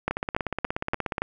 two click trains, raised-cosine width 0.5 ms, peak -9 / -12 dBFS, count 5 / 19, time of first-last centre 0.08-1.22 / 0.11-1.181 s, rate 3.51 / 16.8 Hz, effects none

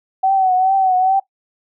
sine tone with vibrato, 756 Hz, F#5, 37 cents sharp, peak -11 dBFS, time 0.23-1.2 s, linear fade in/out 10 ms, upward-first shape triangle, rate 2.4 Hz, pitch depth 60 cents each way, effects noise-tail reverb RT60 0.1 s tail -18 dB re dry

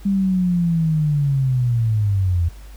sine linear sweep, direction down, 199.6 to 82.41 Hz, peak -15 dBFS, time 0.05-2.49 s, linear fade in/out 10 ms, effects added 50 Hz sine -36 dBFS peak until 2.76 s + pink hiss -49 dBFS RMS until 2.76 s

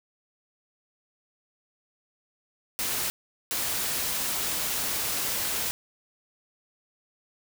white noise bursts at uneven times, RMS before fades -29 dBFS, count 2, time 2.79-3.1 / 3.51-5.71 s, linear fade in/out 0 ms, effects none

